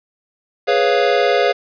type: chord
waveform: square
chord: C# dominant seventh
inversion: second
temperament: equal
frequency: 415.3 / 493.9 / 554.4 / 698.5 Hz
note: G#4 / B4 / C#5 / E#5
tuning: 0 / 0 / 0 / 0 cents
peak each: -19 dBFS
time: 0.67-1.53 s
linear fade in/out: 20 ms
effects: resampled to 11025 Hz + 7-bit